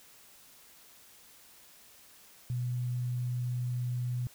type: tone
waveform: sine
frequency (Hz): 123.47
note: B2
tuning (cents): 0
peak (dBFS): -30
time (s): 2.5-4.27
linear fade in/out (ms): 0
effects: white hiss -57 dBFS RMS until 4.34 s